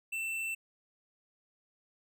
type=tone with tanh clipping; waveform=triangle; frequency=2676 Hz; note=E7; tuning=25 cents sharp; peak=-35 dBFS; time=0.12-0.55 s; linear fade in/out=10 ms; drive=16 dB; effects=none